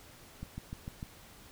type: click train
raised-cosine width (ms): 5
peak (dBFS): -27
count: 5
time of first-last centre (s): 0.43-1.029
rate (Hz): 6.68
effects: pink hiss -55 dBFS RMS until 1.51 s